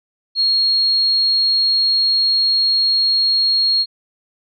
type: tone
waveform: sine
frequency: 4275 Hz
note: C8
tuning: 36 cents sharp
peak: -12 dBFS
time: 0.35-3.86 s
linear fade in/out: 50 ms
effects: MP3 96 kbps